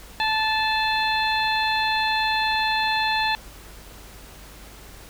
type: harmonic tone with a mistuned harmonic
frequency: 875 Hz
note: A5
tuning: 10 cents flat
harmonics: 1 / 2 / 3 / 4 / 5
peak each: -23 / -26 / -28 / -29 / -30 dBFS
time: 0.2-3.35 s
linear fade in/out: 0 ms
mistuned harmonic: 5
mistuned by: -88 cents
effects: added 50 Hz sine -45 dBFS peak until 5.09 s + pink hiss -45 dBFS RMS until 5.09 s